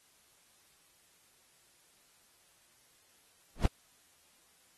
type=noise with exponential growth; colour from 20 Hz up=brown; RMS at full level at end=-19 dBFS; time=3.55-3.66 s; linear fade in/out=5 ms; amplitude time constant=22 ms; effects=white hiss -66 dBFS RMS until 4.77 s + AAC 32 kbps